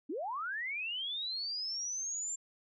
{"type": "linear sweep", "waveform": "sine", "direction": "up", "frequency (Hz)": [254.1, 7380], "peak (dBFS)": -35, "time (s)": [0.09, 2.36], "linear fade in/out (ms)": 10, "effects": []}